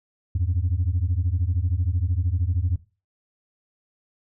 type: beating tone pair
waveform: sine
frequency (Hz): 82.41 / 95.41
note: E2 / G2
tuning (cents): 0 / -46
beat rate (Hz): 13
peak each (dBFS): -22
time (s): 0.35-2.76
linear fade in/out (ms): 5
effects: noise-tail reverb RT60 0.3 s tail -17 dB re dry + tanh soft clip ceiling -16 dBFS

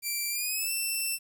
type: tone with pitch glide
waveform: 5% pulse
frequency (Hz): 2349 to 2683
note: D7 to E7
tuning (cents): 0 to +30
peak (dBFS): -20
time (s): 0.02-1.19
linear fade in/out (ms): 50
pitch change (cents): +230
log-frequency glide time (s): 0.3-0.72
effects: 10-bit

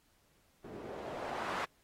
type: noise with low-pass filter sweep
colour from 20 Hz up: blue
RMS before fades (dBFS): -41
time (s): 0.64-1.65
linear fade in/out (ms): 5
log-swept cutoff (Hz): 320 to 1200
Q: 1.5
effects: pink hiss -71 dBFS RMS until 1.83 s + AAC 48 kbps

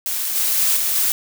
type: noise with level steps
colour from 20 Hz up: blue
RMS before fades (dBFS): -23 / -19 / -17 / -20 / -18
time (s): 0.06-1.12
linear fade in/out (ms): 0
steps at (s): 0.35 / 0.57 / 0.76 / 0.95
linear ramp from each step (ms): 10
effects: none

